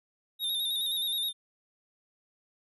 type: tone with vibrato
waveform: square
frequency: 3688 Hz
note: A#7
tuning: 19 cents flat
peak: -29 dBFS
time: 0.39-1.33 s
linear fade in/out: 50 ms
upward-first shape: square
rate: 9.5 Hz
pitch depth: 43 cents each way
effects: none